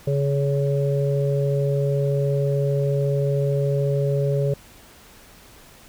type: harmonic tone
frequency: 140.2 Hz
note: C#3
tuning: 20 cents sharp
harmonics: 1 / 3 / 4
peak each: -20 / -25 / -26 dBFS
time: 0.07-4.54 s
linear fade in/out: 5 ms
effects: pink hiss -48 dBFS RMS until 5.88 s